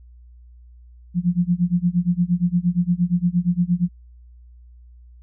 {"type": "tone with tremolo", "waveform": "sine", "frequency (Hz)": 176, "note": "F3", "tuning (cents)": 14, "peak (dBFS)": -13, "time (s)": [1.14, 3.89], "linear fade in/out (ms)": 50, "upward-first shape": "sine", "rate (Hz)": 8.6, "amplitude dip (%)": 95, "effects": ["added 60 Hz sine -43 dBFS peak until 5.22 s"]}